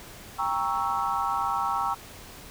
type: chord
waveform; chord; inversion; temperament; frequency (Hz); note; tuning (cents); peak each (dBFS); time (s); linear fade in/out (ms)
sine; G diminished seventh; none; equal with one note detuned; 794 / 932.3 / 1108.7 / 1318.5; G5 / Bb5 / Db6 / Fb6; +22 / 0 / 0 / 0; -30; 0.38-1.95; 20
effects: pink hiss -45 dBFS RMS until 2.5 s